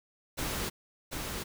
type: noise with echo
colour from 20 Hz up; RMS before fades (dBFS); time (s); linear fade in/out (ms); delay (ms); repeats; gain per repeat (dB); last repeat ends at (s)
pink; -34; 0.37-0.7; 20; 740; 1; -3; 1.44
effects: none